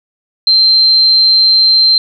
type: tone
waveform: sine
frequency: 4133 Hz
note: C8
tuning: 22 cents flat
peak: -5 dBFS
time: 0.47-1.98 s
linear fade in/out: 2 ms
effects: none